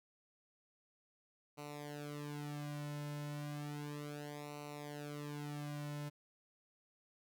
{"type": "tone with flanger", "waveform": "sawtooth", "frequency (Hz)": 146.83, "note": "D3", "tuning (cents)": 0, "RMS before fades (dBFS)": -45, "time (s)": [1.57, 6.1], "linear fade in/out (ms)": 20, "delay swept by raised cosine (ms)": [0.59, 2.59], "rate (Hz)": 0.33, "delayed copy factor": -0.9, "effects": []}